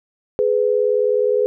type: tone pair together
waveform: sine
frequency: 420 / 499.5 Hz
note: G#4 / B4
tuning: +19 / +20 cents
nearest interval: minor third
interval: 301 cents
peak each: -17 dBFS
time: 0.39-1.46 s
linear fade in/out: 0 ms
effects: none